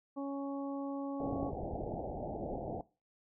harmonic tone, 277.9 Hz, C#4, 4 cents sharp, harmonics 1 / 2 / 3 / 4, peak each -37 / -43 / -47 / -49 dBFS, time 0.16-1.51 s, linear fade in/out 20 ms
white low-pass noise, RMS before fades -40 dBFS, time 1.2-2.81 s, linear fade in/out 2 ms, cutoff 810 Hz, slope 96 dB/octave
click train, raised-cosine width 5 ms, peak -30 dBFS, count 7, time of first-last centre 1.33-1.94 s, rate 9.84 Hz
effects noise-tail reverb RT60 0.3 s tail -20 dB re dry

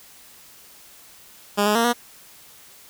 10% pulse tone with pitch steps, 204.6 / 209.7 / 231.6 / 239.9 Hz, G#3 / G#3 / A#3 / A#3, -26 / +17 / -11 / +50 cents, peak -9 dBFS, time 1.57-1.934 s, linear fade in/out 20 ms, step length 91 ms, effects white hiss -48 dBFS RMS until 2.89 s

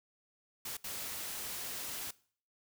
white noise bursts at uneven times, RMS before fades -41 dBFS, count 2, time 0.65-0.77 / 0.84-2.11 s, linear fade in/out 5 ms, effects noise-tail reverb RT60 0.5 s tail -21 dB re dry

